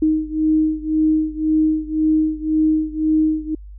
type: beating tone pair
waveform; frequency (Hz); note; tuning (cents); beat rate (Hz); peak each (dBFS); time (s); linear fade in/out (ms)
sine; 311.1 / 313; D#4 / D#4; 0 / +10; 1.9; -17 / -19; 0.02-3.55; 5
effects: added 50 Hz sine -34 dBFS peak until 3.78 s